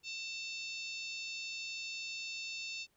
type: harmonic tone with a mistuned harmonic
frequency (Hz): 888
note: A5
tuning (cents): +16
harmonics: 3 / 4 / 5 / 6 / 7 / 8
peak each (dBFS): -42 / -48 / -47 / -50 / -55 / -54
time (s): 0.03-2.87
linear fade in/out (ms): 50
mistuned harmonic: 4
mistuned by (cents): +44
effects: pink hiss -75 dBFS RMS until 2.96 s